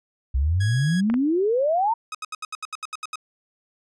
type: exponential sweep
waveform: sine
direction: up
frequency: 61.74 to 943 Hz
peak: -18 dBFS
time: 0.34-1.94 s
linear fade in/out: 10 ms
type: tone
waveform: sawtooth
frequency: 1661.2 Hz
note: G#6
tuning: in tune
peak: -27 dBFS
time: 0.6-1.01 s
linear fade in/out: 10 ms
type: clicks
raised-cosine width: 0.5 ms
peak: -17 dBFS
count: 2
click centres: 1.1 / 1.141 s
type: tone bursts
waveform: sawtooth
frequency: 1264 Hz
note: D#6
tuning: 27 cents sharp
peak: -25 dBFS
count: 11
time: 2.12-3.157 s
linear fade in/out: 2 ms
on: 27 ms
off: 74 ms
effects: resampled to 22050 Hz